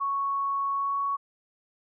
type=tone with pitch glide; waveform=sine; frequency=1108.7 to 1116.4 Hz; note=C#6 to C#6; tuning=0 to +12 cents; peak=-25 dBFS; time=0-1.17 s; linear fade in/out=20 ms; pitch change=+12 cents; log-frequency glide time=0.73-0.98 s; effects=none